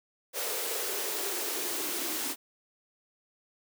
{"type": "noise with high-pass filter sweep", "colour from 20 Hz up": "white", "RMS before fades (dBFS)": -33, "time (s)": [0.33, 2.36], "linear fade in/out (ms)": 50, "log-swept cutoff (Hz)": [490, 290], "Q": 5.6, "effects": []}